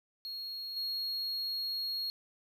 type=tone with level steps; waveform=triangle; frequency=4296 Hz; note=C8; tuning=45 cents sharp; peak=-37 / -32 dBFS; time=0.25-2.1 s; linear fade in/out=0 ms; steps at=0.76 s; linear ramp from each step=10 ms; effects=11-bit